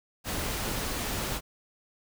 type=noise; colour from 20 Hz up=pink; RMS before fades=-32 dBFS; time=0.24-1.41 s; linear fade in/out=50 ms; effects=none